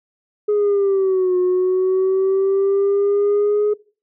sine linear two-way sweep, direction down then up, 420 to 361.7 to 420 Hz, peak -12 dBFS, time 0.48-3.74 s, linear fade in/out 10 ms, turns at 1.37 s, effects noise-tail reverb RT60 0.4 s tail -23 dB re dry + tanh soft clip ceiling -12 dBFS

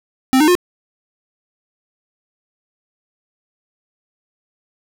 square tone with pitch steps, 261.6 / 305.8 / 357.4 Hz, C4 / D#4 / F4, 0 / -30 / +40 cents, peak -10 dBFS, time 0.33-0.552 s, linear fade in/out 0 ms, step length 74 ms, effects none

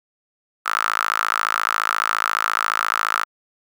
sawtooth tone with high-pass filter, 54.4 Hz, A1, 19 cents flat, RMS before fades -22 dBFS, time 0.65-3.25 s, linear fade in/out 20 ms, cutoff 1300 Hz, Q 6.9, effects none

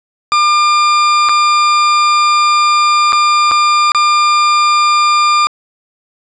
40% pulse tone with dropouts, 1200 Hz, D6, 37 cents sharp, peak -7 dBFS, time 0.32-5.47 s, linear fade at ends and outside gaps 0 ms, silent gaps 1.288-1.293 / 3.123-3.13 / 3.512-3.517 / 3.919-3.948 s, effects resampled to 16000 Hz + 7-bit

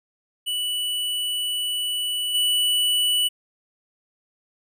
square tone with level steps, 2960 Hz, F#7, in tune, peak -24 / -19 dBFS, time 0.46-3.29 s, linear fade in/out 20 ms, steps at 2.34 s, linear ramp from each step 10 ms, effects none

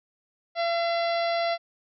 harmonic tone with a mistuned harmonic, 679 Hz, F5, 49 cents flat, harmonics 1 / 2 / 3 / 4 / 5 / 6 / 7 / 8, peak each -24 / -35 / -34 / -41 / -39 / -39 / -40 / -47 dBFS, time 0.55-1.58 s, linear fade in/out 50 ms, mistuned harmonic 7, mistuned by -17 cents, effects none

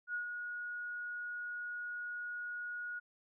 sine tone with ADSR envelope, 1449 Hz, F#6, 37 cents flat, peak -34 dBFS, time 0.07-3 s, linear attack 72 ms, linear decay 110 ms, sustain -5 dB, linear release 18 ms, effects none

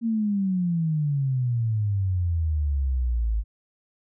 sine exponential sweep, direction down, 233.5 to 51.91 Hz, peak -21 dBFS, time 0.01-3.44 s, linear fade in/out 50 ms, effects none

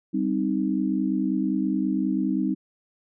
sine chord, C minor, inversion second, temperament equal, 196 / 261.6 / 311.1 Hz, G3 / C4 / Eb4, 0 / 0 / 0 cents, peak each -26 dBFS, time 0.13-2.55 s, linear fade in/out 20 ms, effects none

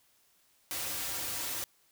white noise with comb filter, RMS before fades -36 dBFS, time 0.71-1.64 s, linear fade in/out 0 ms, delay 4.7 ms, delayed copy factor -0.7, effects white hiss -68 dBFS RMS until 1.91 s

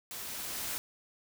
white noise with level ramp, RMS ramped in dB -42 to -36 dBFS, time 0.11-0.78 s, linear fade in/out 0 ms, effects none

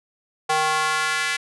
square tone with high-pass filter sweep, 155.56 Hz, D#3, in tune, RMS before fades -22 dBFS, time 0.49-1.37 s, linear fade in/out 10 ms, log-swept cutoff 760 to 1900 Hz, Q 1.9, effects resampled to 24000 Hz

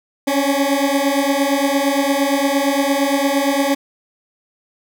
20% pulse beating tone pair, 274.2 / 282.9 Hz, C#4 / C#4, -19 / +35 cents, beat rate 8.7 Hz, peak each -13 dBFS, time 0.27-3.75 s, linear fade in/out 10 ms, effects none

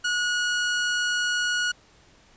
sawtooth tone, 1454 Hz, F#6, 31 cents flat, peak -19 dBFS, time 0.04-1.72 s, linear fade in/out 10 ms, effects pink hiss -56 dBFS RMS until 2.36 s + resampled to 16000 Hz

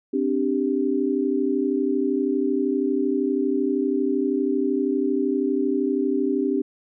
sine chord, C suspended second, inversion none, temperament just, 261.6 / 294.3 / 392.4 Hz, C4 / D4 / G4, 0 / +4 / +2 cents, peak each -24 dBFS, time 0.13-6.62 s, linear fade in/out 10 ms, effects none

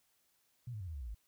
sine tone with pitch steps, 122 / 106.21 / 92.46 / 80.49 / 70.07 / 61 / 53.1 Hz, B2 / G#2 / F#2 / E2 / C#2 / B1 / G#1, -21 / +39 / -1 / -41 / +19 / -21 / +39 cents, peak -40 dBFS, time 0.67-1.146 s, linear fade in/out 5 ms, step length 68 ms, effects white hiss -75 dBFS RMS until 1.27 s

